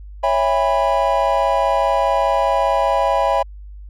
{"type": "chord", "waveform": "triangle", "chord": "C# minor seventh", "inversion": "none", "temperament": "equal with one note detuned", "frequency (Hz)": [554.4, 659.3, 810.2, 987.8], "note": ["C#5", "E5", "G#5", "B5"], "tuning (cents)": [0, 0, -43, 0], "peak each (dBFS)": -18, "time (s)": [0.23, 3.43], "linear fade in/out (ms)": 10, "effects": ["added 50 Hz sine -33 dBFS peak until 3.89 s"]}